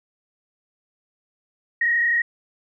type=tone with frequency modulation; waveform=sine; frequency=1881 Hz; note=A#6; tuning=15 cents sharp; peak=-17 dBFS; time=1.81-2.22 s; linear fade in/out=5 ms; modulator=32.1 Hz; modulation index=1; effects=none